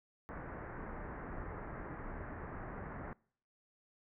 pink low-pass noise, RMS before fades -45 dBFS, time 0.29-3.13 s, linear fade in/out 0 ms, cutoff 1900 Hz, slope 48 dB/octave, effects noise-tail reverb RT60 0.6 s tail -26 dB re dry

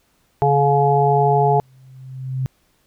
harmonic tone, 141.4 Hz, C#3, 35 cents sharp, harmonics 1 / 3 / 5 / 6, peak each -18 / -18 / -18 / -18 dBFS, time 0.42-1.6 s, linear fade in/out 0 ms
sine tone with exponential growth, 130.81 Hz, C3, in tune, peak -17 dBFS, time 1.49-2.46 s, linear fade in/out 0 ms, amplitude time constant 210 ms
effects pink hiss -62 dBFS RMS until 2.86 s

